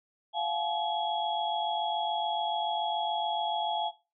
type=tone cluster; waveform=sine; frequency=692 / 739 / 853 / 3326 Hz; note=F5 / F#5 / G#5 / G#7; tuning=-16 / -2 / +46 / +2 cents; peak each=-33 / -38 / -31 / -35 dBFS; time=0.33-3.92 s; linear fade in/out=50 ms; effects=noise-tail reverb RT60 0.3 s tail -18 dB re dry